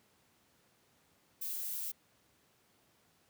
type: noise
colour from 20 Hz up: violet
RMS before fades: -39 dBFS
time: 1.41-1.92 s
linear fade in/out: 10 ms
effects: pink hiss -70 dBFS RMS until 3.29 s + high-pass 100 Hz 12 dB/octave

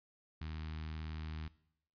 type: tone with notch filter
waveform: sawtooth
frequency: 78.3 Hz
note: D#2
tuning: 11 cents sharp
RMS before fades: -43 dBFS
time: 0.41-1.48 s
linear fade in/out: 5 ms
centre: 540 Hz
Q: 0.54
effects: noise-tail reverb RT60 0.7 s tail -19 dB re dry + resampled to 11025 Hz

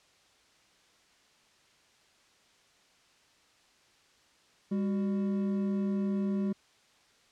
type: tone pair together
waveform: triangle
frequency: 200.3 / 372.7 Hz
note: G3 / F#4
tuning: +38 / +13 cents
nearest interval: major seventh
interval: 1075 cents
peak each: -26 / -36 dBFS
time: 4.71-6.53 s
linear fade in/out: 10 ms
effects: white hiss -64 dBFS RMS until 7.31 s + low-pass 6000 Hz 12 dB/octave

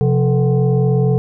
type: tone with frequency modulation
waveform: sine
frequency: 130.8 Hz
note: C3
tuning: in tune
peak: -11 dBFS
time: 0.01-1.18 s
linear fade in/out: 0 ms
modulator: 306 Hz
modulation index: 1
effects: none

